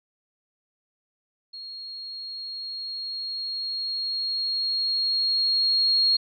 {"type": "tone with level ramp", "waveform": "sine", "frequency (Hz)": 4278, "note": "C8", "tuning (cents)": 38, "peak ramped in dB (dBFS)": [-36, -17], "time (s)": [1.53, 6.17], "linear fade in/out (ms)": 10, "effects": []}